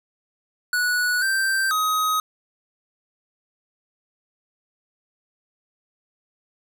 square tone with pitch steps, 1471 / 1566 / 1260 Hz, F#6 / G6 / D#6, -11 / -2 / +21 cents, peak -20 dBFS, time 0.73-2.2 s, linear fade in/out 2 ms, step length 490 ms, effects none

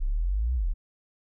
sine exponential two-way sweep, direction up then down, 30.87 to 65.41 to 30.87 Hz, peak -23 dBFS, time 0-0.74 s, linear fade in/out 20 ms, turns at 0.55 s, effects none

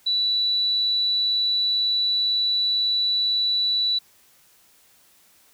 sine tone, 3951 Hz, B7, in tune, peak -19 dBFS, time 0.06-3.99 s, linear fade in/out 10 ms, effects white hiss -57 dBFS RMS until 5.53 s

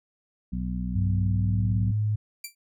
harmonic tone, 61.74 Hz, B1, in tune, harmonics 1 / 2 / 3 / 4, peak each -31 / -37 / -30 / -38 dBFS, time 0.52-1.92 s, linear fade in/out 10 ms
sine tone with pitch glide, 98 to 106.25 Hz, G2 to G#2, 0 to +40 cents, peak -22 dBFS, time 0.95-2.16 s, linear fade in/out 10 ms, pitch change +140 cents, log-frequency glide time 1.16-1.66 s
10% pulse tone with exponential decay, 2349 Hz, D7, in tune, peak -22 dBFS, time 2.44-2.55 s, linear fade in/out 5 ms, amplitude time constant 23 ms
effects none

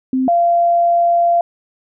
sine tone pair in turn, 260 / 688.5 Hz, C4 / F5, -11 / -25 cents, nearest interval octave + perfect fourth, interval 1686 cents, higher second, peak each -13 / -10 dBFS, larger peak second, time 0.13-0.28 / 0.28-1.41 s, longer second, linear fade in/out 2 ms, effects none

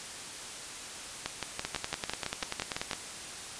two click trains, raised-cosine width 0.2 ms, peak -14 / -14 dBFS, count 11 / 14, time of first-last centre 1.26-2.932 / 1.65-2.912 s, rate 5.98 / 10.3 Hz, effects white hiss -42 dBFS RMS until 3.59 s + resampled to 22050 Hz

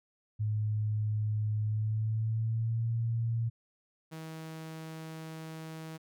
sine tone with pitch glide, 106.8 to 115.13 Hz, G#2 to A#2, +49 to -21 cents, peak -28 dBFS, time 0.39-3.5 s, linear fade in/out 20 ms, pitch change +130 cents, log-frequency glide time 1.62-2.9 s
sawtooth tone, 159.9 Hz, D#3, 48 cents sharp, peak -37 dBFS, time 4.11-5.98 s, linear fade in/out 20 ms
effects none

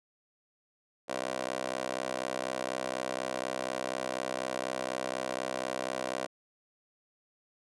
15% pulse tone with high-pass filter, 64.1 Hz, C2, 35 cents flat, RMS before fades -35 dBFS, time 1.08-6.27 s, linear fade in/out 20 ms, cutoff 490 Hz, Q 1.9, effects resampled to 24000 Hz

